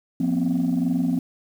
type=chord; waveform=sine; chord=F suspended fourth; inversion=none; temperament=equal with one note detuned; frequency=174.61 / 239.2 / 261.6 Hz; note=F3 / Bb3 / C4; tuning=0 / +45 / 0 cents; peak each=-23 / -23 / -21 dBFS; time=0.2-1.19 s; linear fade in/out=5 ms; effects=tanh soft clip ceiling -15 dBFS + 8-bit